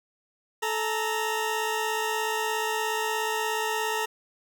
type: tone pair together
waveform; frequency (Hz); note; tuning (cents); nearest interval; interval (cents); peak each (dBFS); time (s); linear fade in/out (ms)
20% pulse; 435.5 / 927.9; A4 / A#5; -18 / -8; octave + minor second; 1310; -24; 0.62-4.06; 10
effects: none